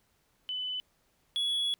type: tone pair in turn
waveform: sine / triangle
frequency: 3006 / 3374 Hz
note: F#7 / G#7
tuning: +27 / +27 cents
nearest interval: major second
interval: 200 cents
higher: second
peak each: -32 / -26 dBFS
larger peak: second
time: 0.49-0.8 / 1.36-1.74 s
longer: second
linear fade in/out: 0 ms
effects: pink hiss -71 dBFS RMS until 1.79 s